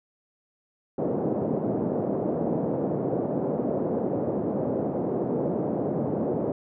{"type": "band-pass noise", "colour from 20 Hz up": "white", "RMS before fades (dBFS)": -27, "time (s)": [0.98, 6.52], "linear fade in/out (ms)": 2, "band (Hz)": [130, 560], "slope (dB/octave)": 24, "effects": []}